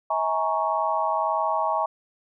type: chord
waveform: sine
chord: A# half-diminished seventh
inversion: second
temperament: equal with one note detuned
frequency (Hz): 642.7 / 830.6 / 932.3 / 1108.7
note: E5 / G#5 / A#5 / C#6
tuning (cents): -44 / 0 / 0 / 0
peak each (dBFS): -27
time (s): 0.1-1.86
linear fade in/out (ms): 5
effects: none